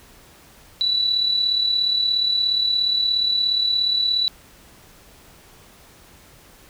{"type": "tone with amplitude modulation", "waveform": "sine", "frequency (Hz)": 3951, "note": "B7", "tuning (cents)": 0, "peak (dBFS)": -15, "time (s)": [0.81, 4.28], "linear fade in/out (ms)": 0, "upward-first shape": "sine", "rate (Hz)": 37, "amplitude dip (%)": 50, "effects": ["pink hiss -49 dBFS RMS until 6.69 s"]}